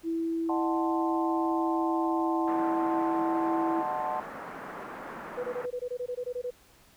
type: tone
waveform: sine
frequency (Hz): 329.6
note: E4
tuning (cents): 0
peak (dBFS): -27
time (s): 0.03-3.84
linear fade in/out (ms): 50
type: chord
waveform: sine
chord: D# diminished seventh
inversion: none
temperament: equal with one note detuned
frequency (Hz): 613 / 740 / 880 / 1046.5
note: D#5 / F#5 / A5 / C6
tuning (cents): -26 / 0 / 0 / 0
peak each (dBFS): -37 / -33 / -33 / -35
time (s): 0.49-4.2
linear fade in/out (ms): 2
type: band-pass noise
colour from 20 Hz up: white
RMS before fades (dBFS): -41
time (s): 2.47-5.66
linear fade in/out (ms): 10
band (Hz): 160 to 1500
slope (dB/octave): 24
type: tone bursts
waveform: sine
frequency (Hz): 493.9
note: B4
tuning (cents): 0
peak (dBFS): -30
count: 13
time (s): 5.37-6.507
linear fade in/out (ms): 10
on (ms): 69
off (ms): 20
effects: pink hiss -59 dBFS RMS until 6.96 s